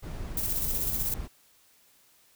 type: noise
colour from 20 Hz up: brown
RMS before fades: -36 dBFS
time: 0.02-1.28 s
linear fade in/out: 20 ms
type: noise with tremolo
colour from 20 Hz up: violet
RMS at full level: -29 dBFS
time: 0.37-1.14 s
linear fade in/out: 2 ms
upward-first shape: square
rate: 16 Hz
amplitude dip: 35%
effects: white hiss -62 dBFS RMS until 2.35 s